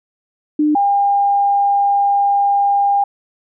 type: tone pair in turn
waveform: sine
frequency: 301.1 / 803.8 Hz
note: D4 / G5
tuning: +43 / +43 cents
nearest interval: octave + perfect fourth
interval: 1700 cents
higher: second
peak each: -11 dBFS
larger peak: neither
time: 0.59-0.75 / 0.75-3.04 s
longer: second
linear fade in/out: 5 ms
effects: none